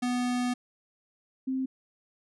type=tone pair in turn; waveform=square / sine; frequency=246.9 / 262.4 Hz; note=B3 / C4; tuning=0 / +5 cents; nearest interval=minor second; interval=105 cents; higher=second; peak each=-27 dBFS; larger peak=neither; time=0.02-0.54 / 1.47-1.66 s; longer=first; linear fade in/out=10 ms; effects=resampled to 24000 Hz